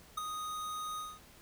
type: tone with ADSR envelope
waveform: square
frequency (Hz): 1244.5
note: D#6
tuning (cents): 0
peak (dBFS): -31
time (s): 0.17-1.2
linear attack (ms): 10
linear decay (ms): 8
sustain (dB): -7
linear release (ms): 220
effects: pink hiss -58 dBFS RMS until 1.41 s